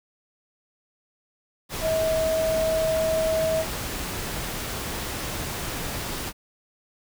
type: tone in noise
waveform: sine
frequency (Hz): 641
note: E5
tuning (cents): -49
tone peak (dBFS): -21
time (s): 1.81-3.65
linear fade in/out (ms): 50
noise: pink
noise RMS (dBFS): -31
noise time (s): 1.69-6.33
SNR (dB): +7
effects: none